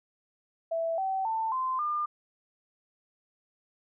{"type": "tone with pitch steps", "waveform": "sine", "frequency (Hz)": [660, 767, 891.2, 1035.7, 1203.5], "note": ["E5", "G5", "A5", "C6", "D6"], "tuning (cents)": [2, -38, 22, -18, 42], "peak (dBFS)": -27, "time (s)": [0.71, 2.06], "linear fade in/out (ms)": 10, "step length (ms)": 270, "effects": []}